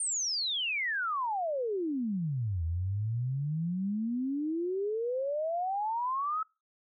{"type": "exponential two-way sweep", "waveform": "sine", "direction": "down then up", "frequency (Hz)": [9110, 80, 1311], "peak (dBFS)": -29, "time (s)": [0, 6.43], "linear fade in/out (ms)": 5, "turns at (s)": 2.64, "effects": ["noise-tail reverb RT60 0.3 s tail -26 dB re dry"]}